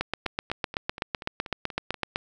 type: two click trains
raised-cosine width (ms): 0.3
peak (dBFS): -22 / -10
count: 8 / 18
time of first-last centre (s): 0.26-1.943 / 0.01-2.159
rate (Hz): 4.16 / 7.91
effects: none